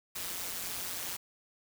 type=noise with amplitude modulation; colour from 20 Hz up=white; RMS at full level=-35 dBFS; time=0.15-1.17 s; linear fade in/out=10 ms; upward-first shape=sine; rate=179 Hz; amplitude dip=70%; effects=none